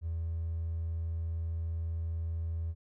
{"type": "tone with hard clipping", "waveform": "triangle", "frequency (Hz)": 82.41, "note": "E2", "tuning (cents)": 0, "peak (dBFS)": -32, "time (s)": [0.01, 2.75], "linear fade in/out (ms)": 50, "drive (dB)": 3, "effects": []}